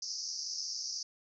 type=band-pass noise; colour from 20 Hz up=pink; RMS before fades=-39 dBFS; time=0.02-1.03 s; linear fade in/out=5 ms; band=4800 to 6100 Hz; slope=96 dB/octave; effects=none